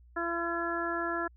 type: harmonic tone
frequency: 339.1 Hz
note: E4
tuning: 49 cents sharp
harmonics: 1 / 2 / 3 / 4 / 5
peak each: -35 / -37 / -39 / -35 / -36 dBFS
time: 0.16-1.28 s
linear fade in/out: 10 ms
effects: added 60 Hz sine -54 dBFS peak until 1.36 s